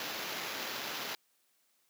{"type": "noise with sample-and-hold", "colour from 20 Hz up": "white", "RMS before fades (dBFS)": -39, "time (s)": [0, 1.15], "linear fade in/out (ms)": 2, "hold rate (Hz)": 8820, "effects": ["white hiss -73 dBFS RMS until 1.89 s", "high-pass 200 Hz 12 dB/octave"]}